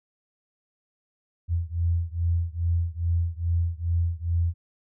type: beating tone pair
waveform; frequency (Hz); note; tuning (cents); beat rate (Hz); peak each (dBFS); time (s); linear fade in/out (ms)
sine; 84 / 86.4; E2 / F2; +33 / -18; 2.4; -25 / -26; 1.48-4.54; 50
effects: none